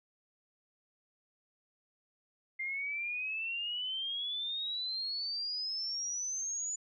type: exponential sweep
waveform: sine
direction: up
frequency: 2093 to 6990 Hz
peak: -34 dBFS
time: 2.59-6.76 s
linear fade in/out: 10 ms
effects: none